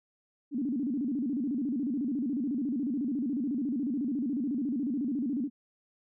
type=tone with vibrato; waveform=sine; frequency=261.6 Hz; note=C4; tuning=in tune; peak=-28 dBFS; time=0.51-5.5 s; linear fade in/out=50 ms; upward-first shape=square; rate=14 Hz; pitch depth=180 cents each way; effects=none